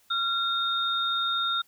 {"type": "tone pair together", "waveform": "sine", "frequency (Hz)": [1376, 3682], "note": ["F6", "A#7"], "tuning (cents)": [-26, -22], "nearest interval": "octave + perfect fourth", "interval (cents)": 1704, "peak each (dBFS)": -27, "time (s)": [0.1, 1.62], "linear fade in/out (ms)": 10, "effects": ["white hiss -63 dBFS RMS until 1.67 s"]}